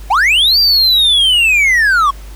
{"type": "linear two-way sweep", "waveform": "triangle", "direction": "up then down", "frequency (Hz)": [696, 4764, 1078], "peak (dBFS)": -6, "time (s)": [0.1, 2.11], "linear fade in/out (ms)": 10, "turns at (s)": 0.59, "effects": ["added 50 Hz sine -28 dBFS peak until 2.35 s", "pink hiss -40 dBFS RMS until 2.35 s"]}